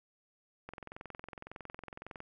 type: click train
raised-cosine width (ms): 0.5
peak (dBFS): -29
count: 34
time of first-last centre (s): 0.69-2.204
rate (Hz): 21.8
effects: none